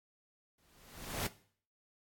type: noise with exponential growth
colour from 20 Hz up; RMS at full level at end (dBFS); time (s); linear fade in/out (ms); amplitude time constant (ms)
pink; -34; 0.58-1.27; 5; 150
effects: noise-tail reverb RT60 0.5 s tail -17 dB re dry + AAC 64 kbps